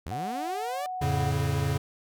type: linear sweep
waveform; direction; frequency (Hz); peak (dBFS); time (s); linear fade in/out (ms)
sawtooth; up; 65.41 to 599; -30; 0.06-0.86; 0
type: tone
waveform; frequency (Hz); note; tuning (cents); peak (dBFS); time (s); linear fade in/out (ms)
sine; 739; F#5; -2; -31; 0.11-1.31; 5
type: chord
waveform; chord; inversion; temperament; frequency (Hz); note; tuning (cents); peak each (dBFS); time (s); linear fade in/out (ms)
square; F augmented; none; equal with one note detuned; 87.31 / 110 / 140.69; F2 / A2 / C#3; 0 / 0 / +26; -31 / -32 / -28; 1.01-1.78; 10
effects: none